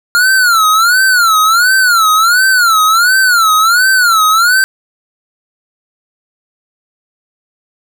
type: tone with vibrato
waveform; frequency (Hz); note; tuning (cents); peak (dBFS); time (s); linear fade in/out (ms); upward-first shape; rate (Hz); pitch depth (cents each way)
square; 1396.9; F6; 0; -7; 0.15-4.64; 0; sine; 1.4; 180
effects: none